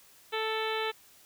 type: harmonic tone with a mistuned harmonic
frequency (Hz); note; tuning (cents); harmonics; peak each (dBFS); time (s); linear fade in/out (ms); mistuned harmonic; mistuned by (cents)
440; A4; 0; 1 / 2 / 3 / 4 / 5 / 6 / 7 / 8 / 9; -33 / -36 / -38 / -39 / -40 / -41 / -41 / -42 / -43; 0.32-0.92; 20; 5; +16
effects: white hiss -58 dBFS RMS until 1.25 s